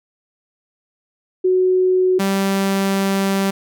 sine / sawtooth tone pair in turn, 369.8 / 195.22 Hz, F#4 / G3, -1 / -7 cents, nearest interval major seventh, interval 1106 cents, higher first, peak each -12 dBFS, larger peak neither, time 1.44-2.19 / 2.19-3.51 s, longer second, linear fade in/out 10 ms, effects none

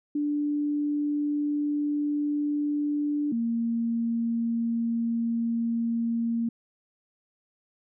sine tone pair in turn, 293.5 / 231.5 Hz, D4 / A#3, -1 / -12 cents, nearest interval major third, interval 411 cents, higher first, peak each -24 dBFS, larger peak neither, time 0.15-3.32 / 3.32-6.49 s, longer neither, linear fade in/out 5 ms, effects none

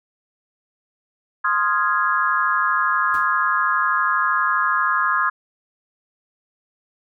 sine chord, F minor seventh, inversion second, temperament equal, 1046.5 / 1244.5 / 1396.9 / 1661.2 Hz, C6 / Eb6 / F6 / Ab6, 0 / 0 / 0 / 0 cents, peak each -22 / -21 / -24 / -22 dBFS, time 1.44-5.3 s, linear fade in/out 10 ms
pink noise with exponential decay, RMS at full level -38 dBFS, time 3.14-3.34 s, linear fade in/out 0 ms, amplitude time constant 43 ms
effects none

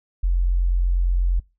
sine tone, 44.25 Hz, F1, 23 cents sharp, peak -16 dBFS, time 0.23-1.4 s, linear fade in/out 10 ms, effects noise-tail reverb RT60 0.3 s tail -25 dB re dry

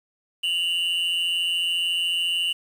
triangle tone pair together, 2798 / 2972 Hz, F7 / F#7, +3 / +7 cents, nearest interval minor second, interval 104 cents, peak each -23 dBFS, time 0.43-2.53 s, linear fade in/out 10 ms, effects 8-bit

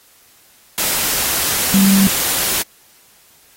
sine tone in noise, 195.1 Hz, G3, 8 cents flat, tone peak -9 dBFS, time 1.74-2.07 s, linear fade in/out 0 ms, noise white, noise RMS -18 dBFS, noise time 0.78-2.62 s, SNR +6 dB, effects white hiss -50 dBFS RMS until 3.56 s + AAC 48 kbps

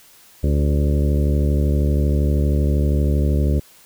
harmonic tone with a mistuned harmonic, 72.7 Hz, D2, 17 cents flat, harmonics 1 / 2 / 3 / 4 / 5 / 6 / 7 / 8, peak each -16 / -22 / -26 / -28 / -30 / -32 / -33 / -34 dBFS, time 0.43-3.6 s, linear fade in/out 10 ms, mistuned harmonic 6, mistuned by -34 cents, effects white hiss -49 dBFS RMS until 3.85 s

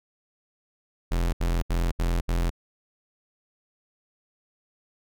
45% pulse tone bursts, 42.79 Hz, F1, 35 cents flat, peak -22 dBFS, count 5, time 1.11-2.502 s, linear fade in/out 10 ms, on 220 ms, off 73 ms, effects none

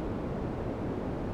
white low-pass noise, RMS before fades -34 dBFS, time 0-1.33 s, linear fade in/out 0 ms, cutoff 410 Hz, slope 12 dB/octave, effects none

